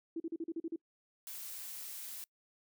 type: tone bursts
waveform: sine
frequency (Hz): 329.6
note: E4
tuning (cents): 0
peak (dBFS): -35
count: 8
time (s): 0.16-0.761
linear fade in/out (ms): 5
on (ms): 41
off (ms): 39
type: noise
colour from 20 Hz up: blue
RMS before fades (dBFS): -45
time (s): 1.27-2.24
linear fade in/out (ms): 0
effects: noise-tail reverb RT60 0.1 s tail -25 dB re dry